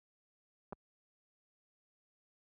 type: clicks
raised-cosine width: 1 ms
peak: -30 dBFS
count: 2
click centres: 0.725 / 0.73 s
effects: high-pass 60 Hz 12 dB/octave